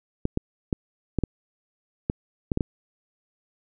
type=clicks; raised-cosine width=3 ms; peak=-10 dBFS; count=9; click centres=0.254 / 0.374 / 0.728 / 1.187 / 1.237 / 2.099 / 2.518 / 2.574 / 2.608 s; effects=none